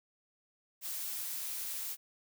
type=noise; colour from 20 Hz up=blue; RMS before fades=-39 dBFS; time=0.81-1.97 s; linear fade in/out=50 ms; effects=none